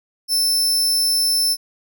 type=tone; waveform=sawtooth; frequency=5300 Hz; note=E8; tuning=9 cents sharp; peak=-13 dBFS; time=0.28-1.57 s; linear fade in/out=50 ms; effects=none